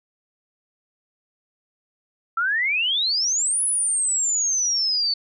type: exponential two-way sweep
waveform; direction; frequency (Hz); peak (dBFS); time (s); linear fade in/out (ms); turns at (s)
sine; up then down; 1318.5 to 10380 to 4458; -19; 2.37-5.14; 5; 3.63
effects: none